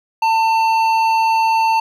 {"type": "tone with hard clipping", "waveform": "sine", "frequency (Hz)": 896, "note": "A5", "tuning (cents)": 31, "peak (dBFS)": -14, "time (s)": [0.22, 1.8], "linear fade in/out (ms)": 5, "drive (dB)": 9, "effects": []}